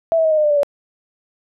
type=tone with pitch steps; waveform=sine; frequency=659.3 / 646.1 / 633.2 / 620.5 / 608.1 / 595.9 / 584 / 572.3 Hz; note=E5 / E5 / D#5 / D#5 / D#5 / D5 / D5 / D5; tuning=0 / -35 / +30 / -5 / -40 / +25 / -10 / -45 cents; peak=-12 dBFS; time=0.12-0.632 s; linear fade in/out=0 ms; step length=64 ms; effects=none